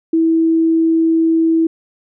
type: tone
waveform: sine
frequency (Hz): 326.1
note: E4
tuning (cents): -19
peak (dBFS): -10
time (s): 0.13-1.67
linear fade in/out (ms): 5
effects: none